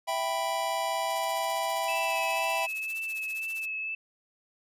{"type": "chord", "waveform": "square", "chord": "E minor", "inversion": "none", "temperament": "equal", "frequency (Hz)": [659.3, 784, 987.8], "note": ["E5", "G5", "B5"], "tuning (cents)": [0, 0, 0], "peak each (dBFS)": -33, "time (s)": [0.07, 2.67], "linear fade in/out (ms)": 20}
{"type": "noise with tremolo", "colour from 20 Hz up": "blue", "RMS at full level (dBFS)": -40, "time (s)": [1.09, 3.66], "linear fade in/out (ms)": 10, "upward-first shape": "triangle", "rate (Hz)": 15, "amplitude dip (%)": 100}
{"type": "tone with vibrato", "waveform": "sine", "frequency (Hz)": 2620, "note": "E7", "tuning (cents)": -11, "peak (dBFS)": -31, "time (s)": [1.88, 3.95], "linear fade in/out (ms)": 5, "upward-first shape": "sine", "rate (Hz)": 2, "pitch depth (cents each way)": 20}
{"effects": ["resampled to 32000 Hz"]}